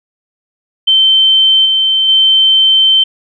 sine tone with level steps, 3100 Hz, G7, 20 cents flat, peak -5 / -8 / -5 dBFS, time 0.87-3.04 s, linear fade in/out 10 ms, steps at 1.65 / 2.08 s, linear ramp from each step 10 ms, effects none

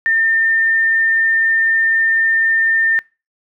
sine tone, 1806 Hz, A6, 45 cents sharp, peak -12 dBFS, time 0.06-2.99 s, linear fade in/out 0 ms, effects noise-tail reverb RT60 0.3 s tail -24 dB re dry

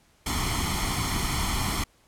pink noise with comb filter, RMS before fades -27 dBFS, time 0.26-1.84 s, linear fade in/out 5 ms, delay 0.93 ms, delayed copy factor +0.75, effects pink hiss -62 dBFS RMS until 2.07 s + low-pass 12000 Hz 12 dB/octave

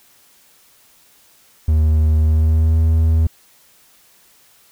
triangle tone with pitch glide, 77.78 to 80.43 Hz, D#2 to E2, 0 to -42 cents, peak -9 dBFS, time 1.68-3.27 s, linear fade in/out 5 ms, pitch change +58 cents, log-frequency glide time 2.2-2.79 s, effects white hiss -52 dBFS RMS until 4.71 s

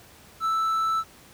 triangle tone, 1318.5 Hz, E6, in tune, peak -20 dBFS, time 0.4-1.04 s, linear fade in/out 50 ms, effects pink hiss -51 dBFS RMS until 1.33 s + high-pass 60 Hz 12 dB/octave

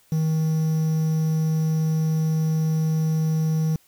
triangle tone with quantisation, 158.3 Hz, D#3, 30 cents sharp, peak -17 dBFS, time 0.12-3.76 s, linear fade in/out 2 ms, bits 7, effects white hiss -59 dBFS RMS until 3.87 s

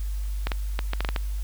clicks, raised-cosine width 0.3 ms, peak -11 dBFS, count 8, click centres 0.47 / 0.518 / 0.791 / 0.934 / 1.006 / 1.048 / 1.089 / 1.162 s, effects added 50 Hz sine -26 dBFS peak until 1.43 s + white hiss -49 dBFS RMS until 1.43 s

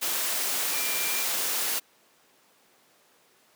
sine tone in noise, 2375 Hz, D7, 19 cents sharp, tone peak -35 dBFS, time 0.72-1.25 s, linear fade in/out 20 ms, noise white, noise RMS -28 dBFS, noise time 0.01-1.8 s, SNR -10 dB, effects pink hiss -61 dBFS RMS until 3.55 s + high-pass 300 Hz 12 dB/octave

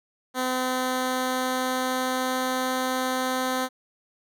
10% pulse tone with pitch glide, 255.5 to 257.3 Hz, C4 to C4, -41 to -29 cents, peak -16 dBFS, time 0.34-3.69 s, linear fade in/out 50 ms, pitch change +12 cents, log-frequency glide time 0.49-2.74 s, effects none

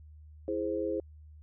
sine chord, E augmented, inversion none, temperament equal, 329.6 / 415.3 / 523.3 Hz, E4 / G#4 / B#4, 0 / 0 / 0 cents, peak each -34 dBFS, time 0.48-1 s, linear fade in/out 2 ms, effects added 76 Hz sine -49 dBFS peak until 1.42 s

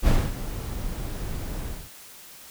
brown noise with ADSR envelope, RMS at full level -17 dBFS, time 0.02-1.9 s, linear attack 55 ms, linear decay 240 ms, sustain -14 dB, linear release 240 ms, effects white hiss -46 dBFS RMS until 2.5 s

